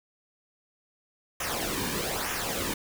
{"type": "noise with flanger", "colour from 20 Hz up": "pink", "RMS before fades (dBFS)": -31, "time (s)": [1.4, 2.74], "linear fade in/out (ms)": 5, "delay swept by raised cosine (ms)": [0.23, 1.53], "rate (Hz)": 1.1, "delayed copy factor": -0.65, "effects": []}